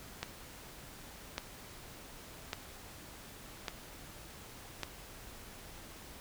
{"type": "click train", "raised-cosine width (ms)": 0.2, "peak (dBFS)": -18, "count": 5, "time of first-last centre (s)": [0.23, 4.833], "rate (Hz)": 0.869, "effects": ["pink hiss -51 dBFS RMS until 6.2 s"]}